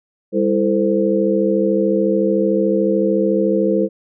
sine tone cluster, 199 / 332.2 / 444.3 / 518 Hz, G3 / E4 / A4 / C5, +26 / +13 / +17 / -17 cents, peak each -19 dBFS, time 0.32-3.89 s, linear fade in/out 50 ms, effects none

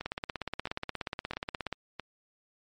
two click trains, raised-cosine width 0.3 ms, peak -21 / -17 dBFS, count 4 / 29, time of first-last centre 0.01-1.997 / 0.06-1.727 s, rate 1.51 / 16.8 Hz, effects MP3 48 kbps

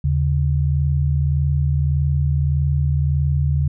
sine tone pair together, 78.72 / 140.4 Hz, D#2 / C#3, +21 / +22 cents, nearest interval minor seventh, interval 1001 cents, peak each -18 dBFS, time 0.04-3.68 s, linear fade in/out 5 ms, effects none

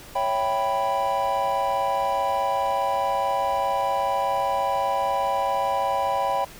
triangle chord, C# half-diminished seventh, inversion none, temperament equal, 554.4 / 659.3 / 784 / 987.8 Hz, C#5 / E5 / G5 / B5, 0 / 0 / 0 / 0 cents, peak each -26 / -29 / -23 / -24 dBFS, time 0.15-6.45 s, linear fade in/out 10 ms, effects pink hiss -44 dBFS RMS until 6.59 s

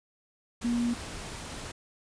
sine tone in noise, 238.1 Hz, A#3, 37 cents sharp, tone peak -25 dBFS, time 0.64-0.94 s, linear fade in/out 10 ms, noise pink, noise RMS -40 dBFS, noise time 0.61-1.72 s, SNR +12 dB, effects resampled to 22050 Hz

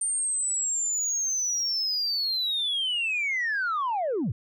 sine linear sweep, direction down, 8910 to 83 Hz, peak -23 dBFS, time 0.01-4.32 s, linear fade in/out 5 ms, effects tanh soft clip ceiling -22 dBFS

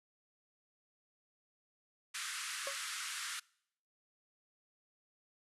pink band-pass noise, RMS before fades -42 dBFS, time 2.14-3.4 s, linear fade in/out 10 ms, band 1200 to 11000 Hz, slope 48 dB/octave
sawtooth tone with exponential decay, 554.4 Hz, C#5, in tune, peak -31 dBFS, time 2.67-2.77 s, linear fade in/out 2 ms, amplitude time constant 21 ms
effects noise-tail reverb RT60 0.7 s tail -25 dB re dry + resampled to 32000 Hz

